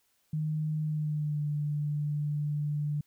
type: tone with pitch glide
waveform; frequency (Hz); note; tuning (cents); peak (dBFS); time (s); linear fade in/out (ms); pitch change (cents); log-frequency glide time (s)
sine; 154.3 to 147.93; D#3 to D3; -14 to +13; -28; 0.33-3.01; 5; -73; 0.81-1.44
effects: white hiss -72 dBFS RMS until 3.06 s

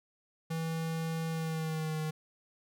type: tone with pitch glide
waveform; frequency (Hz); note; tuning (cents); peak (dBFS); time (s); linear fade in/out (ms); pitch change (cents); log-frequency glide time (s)
square; 162.8 to 155.9; E3 to D#3; -21 to +4; -33; 0.5-2.11; 10; -75; 1.3-2
effects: none

